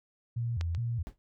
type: tone with vibrato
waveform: sine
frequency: 99.6 Hz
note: G2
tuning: 28 cents sharp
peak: -29 dBFS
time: 0.36-1.03 s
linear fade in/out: 10 ms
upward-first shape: square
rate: 2.4 Hz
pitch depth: 290 cents each way
type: clicks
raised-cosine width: 0.2 ms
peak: -21 / -29 dBFS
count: 2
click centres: 0.611 / 0.749 s
type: noise with exponential decay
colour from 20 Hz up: brown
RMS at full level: -37 dBFS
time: 1.07-1.18 s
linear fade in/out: 0 ms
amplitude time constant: 22 ms
effects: none